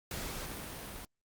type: noise with level ramp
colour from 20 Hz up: pink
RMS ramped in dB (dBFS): -39 to -45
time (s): 0.11-1.05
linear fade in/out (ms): 2
effects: Opus 48 kbps